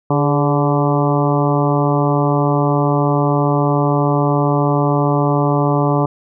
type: harmonic tone with a mistuned harmonic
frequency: 145 Hz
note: D3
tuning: 22 cents flat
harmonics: 1 / 2 / 3 / 4 / 5 / 6 / 7 / 8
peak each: -16 / -19 / -21 / -22 / -23 / -24 / -24 / -25 dBFS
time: 0.1-6.06 s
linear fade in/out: 5 ms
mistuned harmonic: 3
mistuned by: -53 cents
effects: none